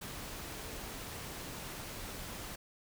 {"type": "tone in noise", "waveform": "sine", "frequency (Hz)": 440, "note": "A4", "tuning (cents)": 0, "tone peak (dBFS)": -54, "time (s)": [0.51, 0.8], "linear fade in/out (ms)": 10, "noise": "pink", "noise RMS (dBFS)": -44, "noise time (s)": [0.01, 2.56], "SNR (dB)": -13, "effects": []}